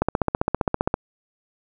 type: click train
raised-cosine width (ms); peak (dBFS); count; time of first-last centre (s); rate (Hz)
1; -5; 15; 0.02-0.941; 15.2
effects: none